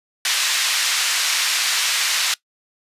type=band-pass noise; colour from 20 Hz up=white; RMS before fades=-20 dBFS; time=0.25-2.34 s; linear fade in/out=2 ms; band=1500 to 5600 Hz; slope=12 dB/octave; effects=noise-tail reverb RT60 0.1 s tail -20 dB re dry + resampled to 32000 Hz